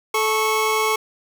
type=tone pair together; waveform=25% pulse; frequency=435.1 / 1102.1 Hz; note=A4 / C#6; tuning=-19 / -10 cents; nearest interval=octave + major third; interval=1609 cents; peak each=-17 dBFS; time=0.14-0.96 s; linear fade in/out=5 ms; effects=none